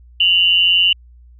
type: tone pair together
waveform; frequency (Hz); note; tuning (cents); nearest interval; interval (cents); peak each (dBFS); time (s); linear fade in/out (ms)
sine; 2794 / 2975; F7 / F#7; 0 / +9; minor second; 109; -13; 0.2-0.93; 5
effects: added 60 Hz sine -41 dBFS peak until 1.39 s